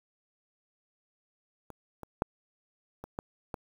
clicks, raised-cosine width 1 ms, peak -30 / -27 / -12 / -27 / -20 / -21 dBFS, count 6, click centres 1.703 / 2.033 / 2.221 / 3.04 / 3.189 / 3.542 s, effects 8-bit

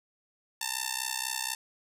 5% pulse tone with amplitude modulation, 896 Hz, A5, 31 cents sharp, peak -15 dBFS, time 0.61-1.55 s, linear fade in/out 5 ms, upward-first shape sine, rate 64.1 Hz, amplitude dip 95%, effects none

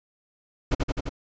brown noise with echo, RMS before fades -21 dBFS, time 0.71-0.75 s, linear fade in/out 10 ms, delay 86 ms, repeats 4, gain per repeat -2 dB, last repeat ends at 1.094 s, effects resampled to 16000 Hz

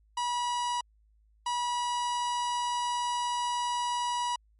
45% pulse tone pair in turn, 970 / 970 Hz, B5 / B5, -31 / -31 cents, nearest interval unison, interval 0 cents, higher neither, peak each -28 dBFS, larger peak neither, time 0.17-0.81 / 1.46-4.36 s, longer second, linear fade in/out 5 ms, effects added 53 Hz sine -61 dBFS peak until 4.59 s + MP3 48 kbps

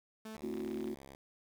sawtooth tone, 218.9 Hz, A3, 9 cents flat, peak -40 dBFS, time 0.25-0.37 s, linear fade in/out 5 ms
5% pulse tone with pitch glide, 74.8 to 68.2 Hz, D2 to C#2, +32 to -28 cents, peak -40 dBFS, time 0.34-1.16 s, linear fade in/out 5 ms, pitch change -160 cents, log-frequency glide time 0.58-0.97 s
sine chord, F# half-diminished seventh, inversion first, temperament just, 222 / 266.4 / 333 / 370 Hz, A3 / C4 / E4 / F#4, +16 / +31 / +18 / 0 cents, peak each -41 / -44 / -43 / -40 dBFS, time 0.42-0.95 s, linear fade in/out 20 ms
clicks, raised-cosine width 0.3 ms, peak -35 dBFS, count 11, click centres 0.54 / 0.573 / 0.604 / 0.648 / 0.678 / 0.712 / 0.744 / 0.774 / 0.807 / 0.843 / 0.877 s
effects 10-bit

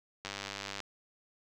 click train, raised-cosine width 0.2 ms, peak -21 dBFS, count 56, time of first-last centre 0.25-0.803 s, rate 99.5 Hz, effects none

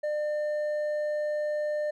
sine tone with hard clipping, 600 Hz, D5, 37 cents sharp, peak -28 dBFS, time 0.03-1.91 s, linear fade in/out 10 ms, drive 4 dB, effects none

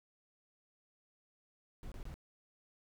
brown noise bursts, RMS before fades -45 dBFS, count 3, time 1.83-2.141 s, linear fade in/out 0 ms, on 87 ms, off 25 ms, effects none

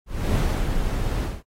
brown noise with ADSR envelope, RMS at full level -19 dBFS, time 0.06-1.43 s, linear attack 290 ms, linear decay 320 ms, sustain -5 dB, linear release 200 ms, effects AAC 48 kbps

